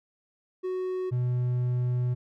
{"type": "tone pair in turn", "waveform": "triangle", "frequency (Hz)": [370, 123.77], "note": ["F#4", "B2"], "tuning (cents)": [0, 4], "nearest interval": "octave + perfect fifth", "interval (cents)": 1896, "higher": "first", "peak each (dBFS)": [-26, -22], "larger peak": "second", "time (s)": [[0.63, 1.11], [1.11, 2.15]], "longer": "second", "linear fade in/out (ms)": 20, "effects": []}